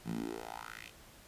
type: tone with high-pass filter sweep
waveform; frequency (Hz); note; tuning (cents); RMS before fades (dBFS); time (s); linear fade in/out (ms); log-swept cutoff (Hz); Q
10% pulse; 56.2; A1; +37; -42; 0.04-0.92; 50; 140 to 3000; 3.5
effects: pink hiss -57 dBFS RMS until 1.27 s + resampled to 32000 Hz